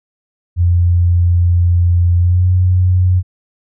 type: tone with pitch glide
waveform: sine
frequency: 87.31 to 91.18 Hz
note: F2 to F#2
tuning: 0 to -25 cents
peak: -8 dBFS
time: 0.56-3.23 s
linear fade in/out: 50 ms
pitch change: +75 cents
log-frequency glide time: 2.18-2.49 s
effects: none